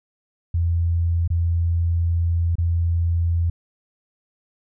sine tone with dropouts, 84.7 Hz, E2, 48 cents sharp, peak -17 dBFS, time 0.54-3.5 s, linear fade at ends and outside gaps 5 ms, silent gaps 1.277-1.302 / 2.555-2.583 s, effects none

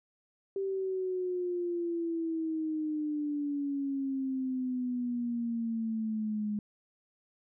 sine exponential sweep, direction down, 392 to 207.7 Hz, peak -30 dBFS, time 0.56-6.59 s, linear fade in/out 2 ms, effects none

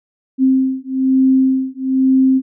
sine beating tone pair, 262.5 / 263.6 Hz, C4 / C4, +6 / +13 cents, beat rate 1.1 Hz, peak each -14 dBFS, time 0.38-2.42 s, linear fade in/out 50 ms, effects none

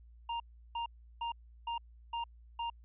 square tone bursts, 934 Hz, A#5, 3 cents sharp, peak -35 dBFS, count 6, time 0.29-2.7 s, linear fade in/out 5 ms, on 110 ms, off 350 ms, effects added 58 Hz sine -54 dBFS peak until 2.84 s + resampled to 8000 Hz

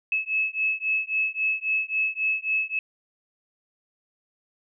sine beating tone pair, 2590 / 2593.7 Hz, E7 / E7, -31 / -29 cents, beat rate 3.7 Hz, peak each -26 dBFS, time 0.12-2.79 s, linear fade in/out 2 ms, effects none

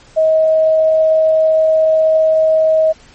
sine tone, 634 Hz, D#5, 32 cents sharp, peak -8 dBFS, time 0.16-2.93 s, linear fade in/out 20 ms, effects pink hiss -44 dBFS RMS until 3.14 s + MP3 32 kbps

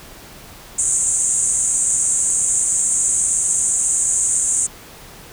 white band-pass noise, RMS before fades -18 dBFS, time 0.78-4.67 s, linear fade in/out 10 ms, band 6700 to 9000 Hz, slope 96 dB/octave, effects pink hiss -40 dBFS RMS until 5.32 s

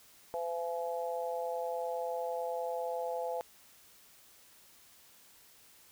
harmonic tone, 169.4 Hz, E3, 48 cents sharp, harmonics 3 / 4 / 5, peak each -36 / -38 / -40 dBFS, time 0.34-3.41 s, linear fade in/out 0 ms, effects white hiss -60 dBFS RMS until 5.91 s

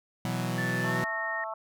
sawtooth chord, B suspended fourth, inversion none, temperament equal, 123.47 / 164.81 / 185 Hz, B2 / E3 / F#3, 0 / 0 / 0 cents, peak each -28 / -30 / -29 dBFS, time 0.25-1.04 s, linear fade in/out 0 ms
sine tone with pitch glide, 1760 to 1846.4 Hz, A6 to A#6, 0 to -17 cents, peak -31 dBFS, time 0.58-1.44 s, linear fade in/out 2 ms, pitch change +83 cents, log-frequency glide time 0.83-1 s
harmonic tone, 220 Hz, A3, in tune, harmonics 3 / 4 / 5 / 6, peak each -37 / -38 / -39 / -40 dBFS, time 0.84-1.54 s, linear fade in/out 5 ms
effects none

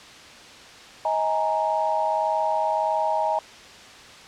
sine chord, D# suspended fourth, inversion none, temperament equal with one note detuned, 632.4 / 830.6 / 932.3 Hz, D#5 / G#5 / A#5, +28 / 0 / 0 cents, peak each -25 dBFS, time 1.05-3.39 s, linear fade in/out 2 ms, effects white hiss -44 dBFS RMS until 4.27 s + low-pass 5000 Hz 12 dB/octave

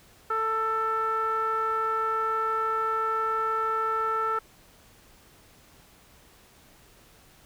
sawtooth tone with low-pass filter, 443.5 Hz, A4, 14 cents sharp, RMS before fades -27 dBFS, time 0.3-4.39 s, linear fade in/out 5 ms, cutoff 1400 Hz, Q 9.9, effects pink hiss -56 dBFS RMS until 7.45 s

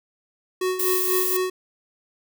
square tone with tremolo, 370 Hz, F#4, in tune, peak -21 dBFS, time 0.61-1.5 s, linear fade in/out 5 ms, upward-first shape sine, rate 4.1 Hz, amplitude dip 65%
violet noise, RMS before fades -24 dBFS, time 0.79-1.37 s, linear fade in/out 5 ms
effects none

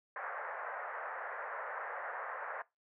white band-pass noise, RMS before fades -42 dBFS, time 0.16-2.62 s, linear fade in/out 2 ms, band 490 to 1800 Hz, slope 48 dB/octave, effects noise-tail reverb RT60 0.2 s tail -20 dB re dry

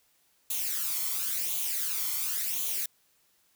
blue noise with flanger, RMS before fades -31 dBFS, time 0.5-2.86 s, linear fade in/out 5 ms, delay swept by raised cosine 0.29 to 0.93 ms, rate 0.94 Hz, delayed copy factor +0.65, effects white hiss -68 dBFS RMS until 3.55 s

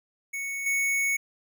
square tone with level steps, 2217 Hz, C#7, in tune, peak -31 / -24 dBFS, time 0.33-1.17 s, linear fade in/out 10 ms, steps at 0.66 s, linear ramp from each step 5 ms, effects none

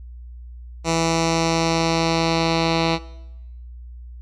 10% pulse tone with low-pass filter sweep, 164.6 Hz, E3, 2 cents flat, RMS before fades -20 dBFS, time 0.84-2.99 s, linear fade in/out 50 ms, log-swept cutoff 6700 to 4000 Hz, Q 2.2, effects noise-tail reverb RT60 0.9 s tail -19 dB re dry + added 60 Hz sine -35 dBFS peak until 4.21 s

